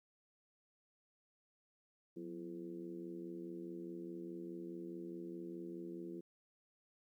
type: harmonic tone with a mistuned harmonic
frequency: 84.8 Hz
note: E2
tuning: 50 cents sharp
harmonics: 2 / 3 / 4 / 5 / 6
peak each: -51 / -54 / -46 / -55 / -62 dBFS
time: 2.16-6.21 s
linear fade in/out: 10 ms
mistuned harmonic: 2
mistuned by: +110 cents
effects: 13-bit